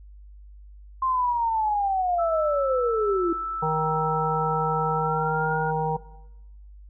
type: linear sweep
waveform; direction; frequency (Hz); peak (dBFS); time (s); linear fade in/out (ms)
sine; down; 1058 to 329.6; -21; 1.02-3.33; 5
type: tone with pitch glide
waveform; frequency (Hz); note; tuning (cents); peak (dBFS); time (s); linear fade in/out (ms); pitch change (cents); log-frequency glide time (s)
sine; 1318.5 to 1429.6; E6 to F6; 0 to +40; -28; 2.18-5.72; 20; +140; 4.94-5.57
type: harmonic tone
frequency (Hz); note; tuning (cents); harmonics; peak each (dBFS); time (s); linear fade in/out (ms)
157; D#3; +16; 1 / 3 / 5 / 6; -28 / -28 / -28 / -28; 3.62-5.97; 10
effects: noise-tail reverb RT60 0.9 s tail -17 dB re dry + added 50 Hz sine -43 dBFS peak until 6.89 s